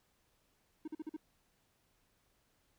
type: tone bursts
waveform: triangle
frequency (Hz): 311.1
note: D#4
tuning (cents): 0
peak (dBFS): -37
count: 5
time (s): 0.85-1.166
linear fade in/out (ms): 5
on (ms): 28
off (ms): 44
effects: pink hiss -75 dBFS RMS until 2.78 s